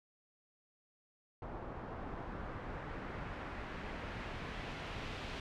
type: noise with low-pass filter sweep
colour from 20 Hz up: pink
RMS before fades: -44 dBFS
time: 1.42-5.4 s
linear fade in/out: 2 ms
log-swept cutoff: 980 to 3400 Hz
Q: 1.1
effects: none

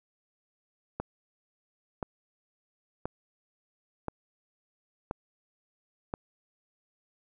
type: click train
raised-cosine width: 1 ms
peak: -18 dBFS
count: 6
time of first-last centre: 1-6.139 s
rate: 0.973 Hz
effects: none

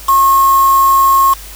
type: tone with quantisation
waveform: sine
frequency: 1084 Hz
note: C#6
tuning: 39 cents flat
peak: -6 dBFS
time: 0.08-1.34 s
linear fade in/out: 10 ms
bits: 3
effects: added 50 Hz sine -32 dBFS peak until 1.55 s + white hiss -33 dBFS RMS until 1.55 s

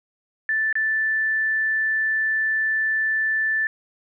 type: tone with dropouts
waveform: sine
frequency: 1760 Hz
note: A6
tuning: in tune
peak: -19 dBFS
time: 0.49-3.67 s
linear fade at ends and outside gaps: 1 ms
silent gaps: 0.727-0.754 s
effects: none

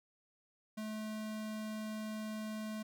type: tone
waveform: square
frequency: 215.9 Hz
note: A3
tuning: 33 cents flat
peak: -40 dBFS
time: 0.77-2.83 s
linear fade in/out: 10 ms
effects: none

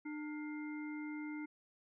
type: harmonic tone with a mistuned harmonic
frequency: 300 Hz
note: D4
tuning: 37 cents sharp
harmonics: 1 / 3 / 5 / 7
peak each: -41 / -55 / -56 / -51 dBFS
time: 0.05-1.46 s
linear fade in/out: 10 ms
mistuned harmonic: 5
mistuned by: -99 cents
effects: none

